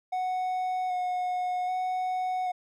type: tone with vibrato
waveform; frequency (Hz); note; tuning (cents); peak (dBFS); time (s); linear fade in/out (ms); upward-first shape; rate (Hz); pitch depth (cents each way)
triangle; 733; F#5; -16; -25; 0.12-2.52; 10; square; 0.64; 14
effects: none